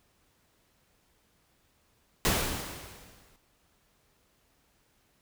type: noise with exponential decay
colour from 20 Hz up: pink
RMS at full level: -24 dBFS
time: 2.25-3.36 s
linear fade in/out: 0 ms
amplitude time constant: 240 ms
effects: pink hiss -69 dBFS RMS until 5.21 s